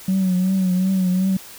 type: tone with vibrato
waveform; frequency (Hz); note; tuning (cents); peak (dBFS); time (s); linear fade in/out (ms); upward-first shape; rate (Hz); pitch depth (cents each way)
sine; 186.4; F#3; +13; -14; 0.08-1.37; 5; triangle; 2.7; 60
effects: tanh soft clip ceiling -13 dBFS + white hiss -40 dBFS RMS until 1.58 s